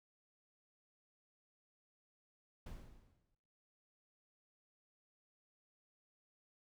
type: noise with exponential decay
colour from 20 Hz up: brown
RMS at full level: -45 dBFS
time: 2.66-3.35 s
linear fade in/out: 5 ms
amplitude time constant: 150 ms
effects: noise-tail reverb RT60 1.0 s tail -21 dB re dry